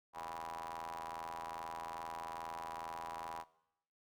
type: ring-modulated tone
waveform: sawtooth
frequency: 82.41 Hz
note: E2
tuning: in tune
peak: -36 dBFS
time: 0.13-3.45 s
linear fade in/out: 50 ms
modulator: 895 Hz
effects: noise-tail reverb RT60 0.9 s tail -21 dB re dry